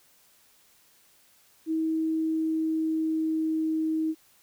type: tone with pitch glide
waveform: sine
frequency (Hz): 320 to 316.9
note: D#4 to D#4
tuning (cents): +49 to +32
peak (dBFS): -24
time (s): 1.66-4.15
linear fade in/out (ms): 50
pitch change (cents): -17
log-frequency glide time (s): 1.77-3.77
effects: white hiss -61 dBFS RMS until 4.42 s